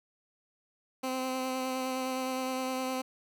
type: tone with vibrato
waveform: 15% pulse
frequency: 259.2 Hz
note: C4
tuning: 16 cents flat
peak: -25 dBFS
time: 1.03-3.02 s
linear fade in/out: 10 ms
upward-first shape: sine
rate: 9.7 Hz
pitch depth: 15 cents each way
effects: none